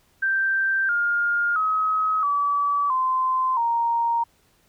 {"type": "tone with pitch steps", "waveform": "sine", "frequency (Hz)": [1568, 1413.2, 1273.6, 1147.8, 1034.5, 932.3], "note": ["G6", "F6", "D#6", "D6", "C6", "A#5"], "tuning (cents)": [0, 20, 40, -40, -20, 0], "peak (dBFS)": -19, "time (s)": [0.22, 4.24], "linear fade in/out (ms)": 10, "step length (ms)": 670, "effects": ["pink hiss -62 dBFS RMS until 4.68 s"]}